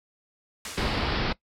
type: noise with exponential decay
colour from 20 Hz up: white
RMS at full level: -31 dBFS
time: 0.65-1.34 s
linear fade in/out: 2 ms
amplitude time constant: 150 ms
type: low-pass noise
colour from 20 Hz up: pink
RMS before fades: -27 dBFS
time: 0.77-1.33 s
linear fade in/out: 10 ms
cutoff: 5200 Hz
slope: 96 dB/octave
effects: noise-tail reverb RT60 0.1 s tail -20 dB re dry + low-pass 8000 Hz 12 dB/octave